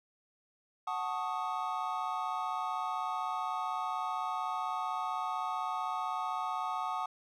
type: chord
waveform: triangle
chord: D# half-diminished seventh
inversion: first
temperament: equal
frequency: 740 / 880 / 1108.7 / 1244.5 Hz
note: F#5 / A5 / C#6 / D#6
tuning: 0 / 0 / 0 / 0 cents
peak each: -36 / -37 / -37 / -36 dBFS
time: 0.87-7.06 s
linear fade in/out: 5 ms
effects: none